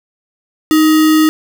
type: tone with sample-and-hold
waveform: sine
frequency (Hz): 311.8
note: D#4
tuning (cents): +4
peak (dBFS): -6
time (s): 0.71-1.29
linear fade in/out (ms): 0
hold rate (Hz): 1575
effects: none